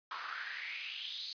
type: noise with high-pass filter sweep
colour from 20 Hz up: pink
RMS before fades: -42 dBFS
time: 0.11-1.33 s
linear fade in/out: 2 ms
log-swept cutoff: 1100 to 4400 Hz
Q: 5.9
effects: resampled to 11025 Hz